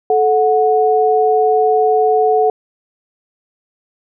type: tone pair together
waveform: sine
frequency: 435.5 / 733.8 Hz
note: A4 / F#5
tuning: -18 / -15 cents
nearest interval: major sixth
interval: 903 cents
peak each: -12 / -13 dBFS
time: 0.1-2.5 s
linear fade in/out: 2 ms
effects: none